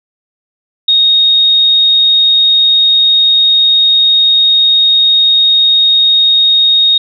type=tone; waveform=sine; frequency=3729 Hz; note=A#7; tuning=in tune; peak=-5 dBFS; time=0.88-6.98 s; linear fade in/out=5 ms; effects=none